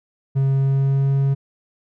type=tone with pitch glide; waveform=triangle; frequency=135.7 to 137.44 Hz; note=C#3 to C#3; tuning=-36 to -14 cents; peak=-13 dBFS; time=0.35-1.35 s; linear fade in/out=20 ms; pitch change=+22 cents; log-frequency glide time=0.53-1.12 s; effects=none